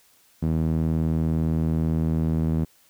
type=tone with band-pass filter; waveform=sawtooth; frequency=80.2 Hz; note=E2; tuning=47 cents flat; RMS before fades=-23 dBFS; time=0.42-2.65 s; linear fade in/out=10 ms; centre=190 Hz; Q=1.5; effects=white hiss -59 dBFS RMS until 2.89 s